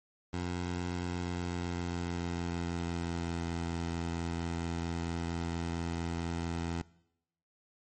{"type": "tone with pitch glide", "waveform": "15% pulse", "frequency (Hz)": [88.5, 84.41], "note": ["F2", "E2"], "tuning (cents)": [23, 42], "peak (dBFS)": -27, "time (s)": [0.33, 6.82], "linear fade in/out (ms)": 5, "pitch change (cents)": -81, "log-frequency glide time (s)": [1.05, 3.55], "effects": ["noise-tail reverb RT60 0.8 s tail -21 dB re dry", "MP3 32 kbps"]}